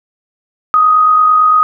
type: tone with amplitude modulation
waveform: sine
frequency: 1250 Hz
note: D#6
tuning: 8 cents sharp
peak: -4 dBFS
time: 0.74-1.63 s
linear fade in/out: 0 ms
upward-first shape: sine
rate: 48.9 Hz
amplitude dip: 35%
effects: none